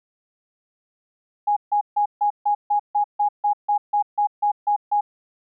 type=tone bursts; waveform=sine; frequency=827 Hz; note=G#5; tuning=8 cents flat; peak=-16 dBFS; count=15; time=1.47-5.01 s; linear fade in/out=10 ms; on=96 ms; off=150 ms; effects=none